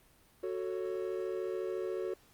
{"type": "chord", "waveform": "triangle", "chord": "F# minor", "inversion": "none", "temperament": "just", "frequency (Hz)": [370, 444, 555], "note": ["F#4", "A4", "C#5"], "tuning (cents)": [0, 16, 2], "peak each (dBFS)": [-34, -37, -40], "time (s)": [0.43, 2.14], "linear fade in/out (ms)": 5, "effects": ["pink hiss -64 dBFS RMS until 2.33 s", "Opus 32 kbps"]}